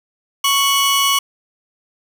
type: tone pair together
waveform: sawtooth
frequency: 1108.7 / 2960 Hz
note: C#6 / F#7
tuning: 0 / 0 cents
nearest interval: octave + perfect fourth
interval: 1700 cents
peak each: -12 / -13 dBFS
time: 0.44-1.19 s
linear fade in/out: 5 ms
effects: none